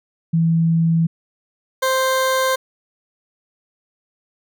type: tone pair in turn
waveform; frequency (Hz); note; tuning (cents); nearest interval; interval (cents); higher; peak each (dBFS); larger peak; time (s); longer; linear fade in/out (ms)
sine / 20% pulse; 164.81 / 523.2; E3 / C5; 0 / 0; octave + minor sixth; 2000; second; -13 / -11; second; 0.33-1.07 / 1.82-2.56; neither; 10
effects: none